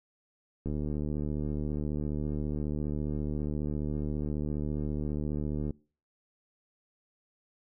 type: click train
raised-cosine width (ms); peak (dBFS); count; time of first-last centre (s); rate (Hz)
3; -21; 378; 0.66-5.707; 74.7
effects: noise-tail reverb RT60 0.4 s tail -24 dB re dry